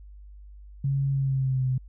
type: tone with pitch glide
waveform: sine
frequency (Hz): 137.7 to 129.22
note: C#3 to C3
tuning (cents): -11 to -21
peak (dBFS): -22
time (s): 0.84-1.78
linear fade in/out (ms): 5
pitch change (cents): -110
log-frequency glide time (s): 1.12-1.66
effects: added 50 Hz sine -43 dBFS peak until 1.88 s